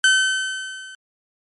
30% pulse tone with level ramp, 1530 Hz, G6, 42 cents flat, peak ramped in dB -8 to -34 dBFS, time 0.04-0.95 s, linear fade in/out 2 ms, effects MP3 48 kbps

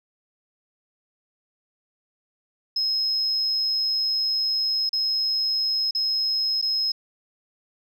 sine tone with dropouts, 5140 Hz, E8, 45 cents flat, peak -20 dBFS, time 2.76-6.92 s, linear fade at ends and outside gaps 5 ms, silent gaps 4.893-4.93 / 5.91-5.949 / 6.615-6.624 s, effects tanh soft clip ceiling -16 dBFS

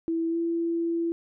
sine tone with pitch glide, 329.6 to 335.6 Hz, E4 to E4, 0 to +31 cents, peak -24 dBFS, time 0.08-1.12 s, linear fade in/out 0 ms, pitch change +31 cents, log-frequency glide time 0.29-0.37 s, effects none

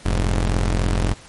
sawtooth tone pair together, 43.64 / 103.8 Hz, F1 / G#2, -1 / 0 cents, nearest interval octave + minor third, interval 1501 cents, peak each -14 / -20 dBFS, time 0.05-1.14 s, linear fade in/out 10 ms, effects pink hiss -44 dBFS RMS until 1.28 s + MP3 48 kbps

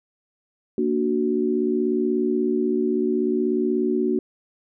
sine chord, Bb augmented, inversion none, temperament equal, 233.1 / 293.7 / 370 Hz, Bb3 / D4 / F#4, 0 / 0 / 0 cents, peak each -24 / -25 / -22 dBFS, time 0.78-4.19 s, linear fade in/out 2 ms, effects none

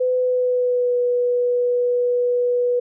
sine tone with pitch glide, 505 to 489.5 Hz, B4 to B4, +39 to -15 cents, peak -16 dBFS, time 0-2.8 s, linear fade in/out 10 ms, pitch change -54 cents, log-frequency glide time 0.15-0.97 s, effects none

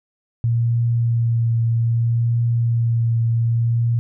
sine tone with vibrato, 116.54 Hz, A#2, in tune, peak -15 dBFS, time 0.44-3.99 s, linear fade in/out 0 ms, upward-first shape triangle, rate 0.63 Hz, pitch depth 20 cents each way, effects none

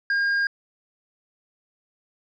sine tone with hard clipping, 1616 Hz, G#6, 48 cents flat, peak -21 dBFS, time 0.1-0.47 s, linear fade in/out 2 ms, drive 4 dB, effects resampled to 22050 Hz

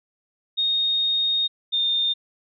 sine tone pair in turn, 3710 / 3632 Hz, A#7 / A#7, -9 / -46 cents, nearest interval unison, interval 37 cents, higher first, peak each -19 dBFS, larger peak neither, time 0.57-1.48 / 1.72-2.14 s, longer first, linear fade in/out 20 ms, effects none

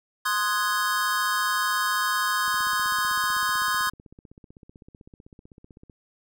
square chord, Ab dominant seventh, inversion first, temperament equal, 1046.5 / 1244.5 / 1480 / 1661.2 Hz, C6 / Eb6 / Gb6 / Ab6, 0 / 0 / 0 / 0 cents, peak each -28 / -29 / -31 / -29 dBFS, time 0.25-3.9 s, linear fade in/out 10 ms
click train, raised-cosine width 3 ms, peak -35 dBFS, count 55, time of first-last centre 2.48-5.898 s, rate 15.8 Hz
effects none

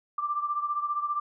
sine beating tone pair, 1177 / 1192 Hz, D6 / D6, +3 / +25 cents, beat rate 15 Hz, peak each -28 / -33 dBFS, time 0.18-1.2 s, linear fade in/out 5 ms, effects none

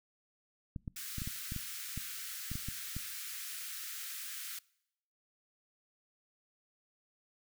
clicks, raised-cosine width 5 ms, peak -27 dBFS, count 12, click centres 0.762 / 0.878 / 1.183 / 1.219 / 1.275 / 1.521 / 1.563 / 1.976 / 2.516 / 2.555 / 2.686 / 2.966 s
white high-pass noise, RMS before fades -43 dBFS, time 0.96-4.59 s, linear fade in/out 5 ms, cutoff 1300 Hz, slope 48 dB/octave
effects noise-tail reverb RT60 0.8 s tail -24 dB re dry

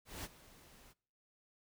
pink noise with ADSR envelope, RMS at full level -43 dBFS, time 0.05-0.94 s, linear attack 190 ms, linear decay 37 ms, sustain -18 dB, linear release 33 ms, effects noise-tail reverb RT60 0.6 s tail -25 dB re dry

